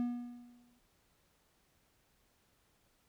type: tone with exponential decay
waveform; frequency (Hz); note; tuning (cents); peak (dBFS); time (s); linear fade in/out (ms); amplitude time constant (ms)
triangle; 241.9; B3; -36; -28; 0-0.79; 0; 170
effects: pink hiss -73 dBFS RMS until 3.08 s